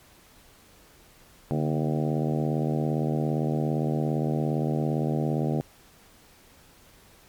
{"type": "harmonic tone with a mistuned harmonic", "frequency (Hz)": 77.5, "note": "D#2", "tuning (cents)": -6, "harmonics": [2, 3, 4, 5, 6, 7, 8, 9, 10], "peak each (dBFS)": [-26, -30, -32, -34, -36, -37, -38, -39, -40], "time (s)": [1.51, 5.61], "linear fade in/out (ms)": 0, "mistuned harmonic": 2, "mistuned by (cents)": -110, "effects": ["pink hiss -55 dBFS RMS until 7.28 s", "MP3 96 kbps"]}